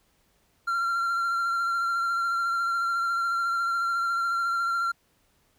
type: tone with vibrato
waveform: triangle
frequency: 1373 Hz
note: F6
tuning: 30 cents flat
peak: -22 dBFS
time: 0.67-4.92 s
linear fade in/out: 10 ms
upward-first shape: triangle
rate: 14 Hz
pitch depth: 27 cents each way
effects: pink hiss -67 dBFS RMS until 5.58 s